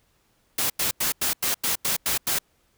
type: noise bursts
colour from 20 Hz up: white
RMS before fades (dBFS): -24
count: 9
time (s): 0.58-2.388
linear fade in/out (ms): 5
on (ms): 120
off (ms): 91
effects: pink hiss -66 dBFS RMS until 2.77 s